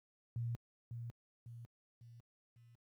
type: tone with echo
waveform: sine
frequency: 117.6 Hz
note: A#2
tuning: 16 cents sharp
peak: -36 dBFS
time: 0.36-0.55 s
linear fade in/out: 0 ms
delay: 550 ms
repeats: 4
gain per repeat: -6 dB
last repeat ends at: 2.75 s
effects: high-pass 60 Hz 12 dB/octave + 13-bit